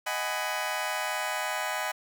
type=chord; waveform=20% pulse; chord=G# minor seventh; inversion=second; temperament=just; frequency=623 / 747.5 / 830.6 / 996.7 Hz; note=D#5 / F#5 / G#5 / B5; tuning=+2 / +17 / 0 / +16 cents; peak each=-30 dBFS; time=0.06-1.92 s; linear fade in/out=10 ms; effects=none